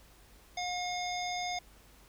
harmonic tone, 718 Hz, F5, 48 cents sharp, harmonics 1 / 3 / 5 / 7 / 9, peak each -35 / -40 / -42 / -43 / -45 dBFS, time 0.57-1.59 s, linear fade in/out 5 ms, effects added 50 Hz sine -60 dBFS peak until 2.08 s + pink hiss -60 dBFS RMS until 2.08 s

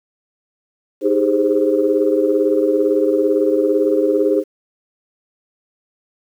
sine chord, Ab major seventh, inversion second, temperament equal with one note detuned, 311.1 / 397.5 / 415.3 / 523.3 Hz, Eb4 / G4 / Ab4 / C5, 0 / +24 / 0 / 0 cents, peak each -18 dBFS, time 1.01-4.44 s, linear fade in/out 50 ms, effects tanh soft clip ceiling -2 dBFS + 8-bit

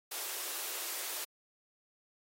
white high-pass noise, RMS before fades -39 dBFS, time 0.11-1.25 s, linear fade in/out 10 ms, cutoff 310 Hz, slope 96 dB/octave, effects AAC 48 kbps

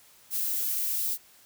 violet noise with high-pass filter sweep, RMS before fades -29 dBFS, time 0.3-1.18 s, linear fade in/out 50 ms, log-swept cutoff 220 to 3600 Hz, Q 0.82, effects white hiss -57 dBFS RMS until 1.45 s

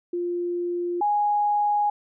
sine tone pair in turn, 350 / 828.4 Hz, F4 / G#5, +4 / -5 cents, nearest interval octave + minor third, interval 1491 cents, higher second, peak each -24 / -19 dBFS, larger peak second, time 0.13-1.01 / 1.01-1.9 s, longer second, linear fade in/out 5 ms, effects none

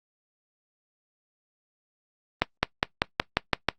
accelerating click train, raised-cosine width 0.3 ms, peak -3 dBFS, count 8, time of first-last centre 2.42-3.687 s, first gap 210 ms, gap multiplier 0.95, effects noise-tail reverb RT60 0.1 s tail -21 dB re dry + Opus 32 kbps

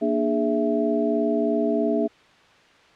sine tone cluster, 234.7 / 297.7 / 416.7 / 661 Hz, A#3 / D4 / G#4 / E5, +12 / +24 / +6 / +5 cents, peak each -25 dBFS, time 0.01-2.08 s, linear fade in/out 20 ms, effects white hiss -53 dBFS RMS until 2.95 s + low-pass 3000 Hz 12 dB/octave

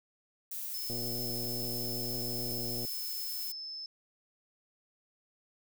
violet noise, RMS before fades -39 dBFS, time 0.51-3.52 s, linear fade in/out 5 ms
sine tone, 5250 Hz, E8, 8 cents flat, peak -39 dBFS, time 0.74-3.86 s, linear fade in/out 2 ms
click train, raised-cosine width 2 ms, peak -29 dBFS, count 235, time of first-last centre 0.9-2.85 s, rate 120 Hz
effects none

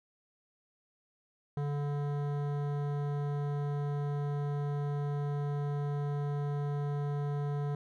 sine tone with hard clipping, 144.4 Hz, D3, 29 cents flat, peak -33 dBFS, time 1.57-7.75 s, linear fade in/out 2 ms, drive 15 dB, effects none

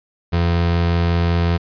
30% pulse tone, 85.4 Hz, F2, 38 cents flat, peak -12 dBFS, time 0.32-1.58 s, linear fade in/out 20 ms, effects resampled to 11025 Hz

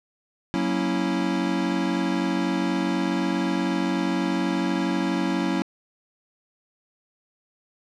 square chord, F# dominant seventh, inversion none, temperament equal, 185 / 233.1 / 277.2 / 329.6 Hz, F#3 / A#3 / C#4 / E4, 0 / 0 / 0 / 0 cents, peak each -28 / -31 / -28 / -28 dBFS, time 0.54-5.62 s, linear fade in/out 0 ms, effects low-pass 5000 Hz 12 dB/octave

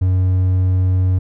triangle tone, 92.5 Hz, F#2, in tune, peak -10 dBFS, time 0.01-1.19 s, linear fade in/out 10 ms, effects none

